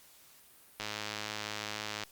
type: click train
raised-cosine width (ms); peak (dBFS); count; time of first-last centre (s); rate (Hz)
0.2; -19; 132; 0.8-2.036; 106
effects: white hiss -59 dBFS RMS until 2.11 s + Opus 48 kbps